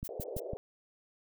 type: click train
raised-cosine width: 5 ms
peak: -26 dBFS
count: 4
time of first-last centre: 0.03-0.534 s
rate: 5.95 Hz
type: noise bursts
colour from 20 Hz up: violet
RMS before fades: -41 dBFS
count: 3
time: 0.04-0.4 s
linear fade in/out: 10 ms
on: 40 ms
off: 120 ms
type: band-pass noise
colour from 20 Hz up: white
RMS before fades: -42 dBFS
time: 0.09-0.57 s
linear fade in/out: 0 ms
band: 390 to 610 Hz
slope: 48 dB/octave
effects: none

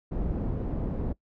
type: low-pass noise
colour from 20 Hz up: pink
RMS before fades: -30 dBFS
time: 0.11-1.13 s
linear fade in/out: 10 ms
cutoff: 400 Hz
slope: 12 dB/octave
effects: noise-tail reverb RT60 0.1 s tail -21 dB re dry

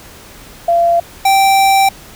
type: tone pair in turn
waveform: sine / square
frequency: 684 / 780.2 Hz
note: F5 / G5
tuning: -36 / -8 cents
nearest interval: major second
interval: 228 cents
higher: second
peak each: -8 dBFS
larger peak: neither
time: 0.68-1 / 1.25-1.89 s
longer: second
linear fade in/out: 5 ms
effects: pink hiss -37 dBFS RMS until 2.15 s

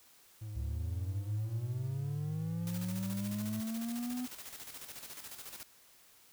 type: tone with vibrato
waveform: triangle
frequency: 106.7 Hz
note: G#2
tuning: 47 cents sharp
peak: -38 dBFS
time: 0.41-3.61 s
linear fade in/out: 10 ms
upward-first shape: sine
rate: 7.1 Hz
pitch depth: 36 cents each way
type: linear sweep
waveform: triangle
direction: up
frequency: 65.41 to 252.8 Hz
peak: -33 dBFS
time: 0.55-4.27 s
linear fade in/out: 20 ms
type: noise with tremolo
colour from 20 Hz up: white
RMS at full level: -46 dBFS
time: 2.67-5.63 s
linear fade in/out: 0 ms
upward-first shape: square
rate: 14 Hz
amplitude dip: 55%
effects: white hiss -62 dBFS RMS until 6.32 s

